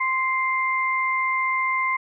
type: tone pair together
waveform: sine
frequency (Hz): 1046 / 2095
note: C6 / C7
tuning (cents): -1 / +2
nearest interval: octave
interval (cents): 1203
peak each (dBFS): -23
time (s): 0-1.97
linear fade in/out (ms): 10
effects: none